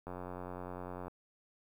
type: click train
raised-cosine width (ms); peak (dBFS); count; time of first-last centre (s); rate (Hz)
1; -29; 92; 0.07-1.081; 90
effects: 10-bit